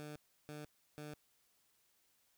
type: tone bursts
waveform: 15% pulse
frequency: 150 Hz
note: D3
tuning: 37 cents sharp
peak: -40 dBFS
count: 3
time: 0-1.14 s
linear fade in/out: 0 ms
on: 160 ms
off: 330 ms
effects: white hiss -75 dBFS RMS until 2.37 s